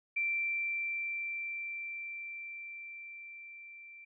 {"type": "tone with level ramp", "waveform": "sine", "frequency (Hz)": 2349, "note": "D7", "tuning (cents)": 0, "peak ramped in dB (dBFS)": [-29, -49], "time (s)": [0.16, 4.05], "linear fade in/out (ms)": 10, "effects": []}